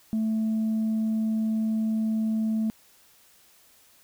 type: tone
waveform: sine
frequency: 220 Hz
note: A3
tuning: in tune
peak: -21 dBFS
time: 0.13-2.7 s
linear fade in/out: 0 ms
effects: tanh soft clip ceiling -21 dBFS + white hiss -58 dBFS RMS until 4.03 s